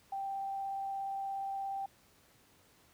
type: tone with vibrato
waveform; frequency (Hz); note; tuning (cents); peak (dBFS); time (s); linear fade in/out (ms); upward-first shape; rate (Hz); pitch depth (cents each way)
sine; 784; G5; 0; -35; 0.12-1.86; 5; triangle; 17; 8
effects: pink hiss -65 dBFS RMS until 2.93 s + high-pass 60 Hz 12 dB/octave